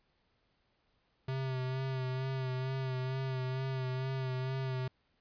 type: tone with vibrato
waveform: square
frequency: 130.81 Hz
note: C3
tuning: in tune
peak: -34 dBFS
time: 1.28-4.88 s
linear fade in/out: 5 ms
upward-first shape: sine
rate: 2.2 Hz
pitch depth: 32 cents each way
effects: pink hiss -75 dBFS RMS until 5.2 s + resampled to 11025 Hz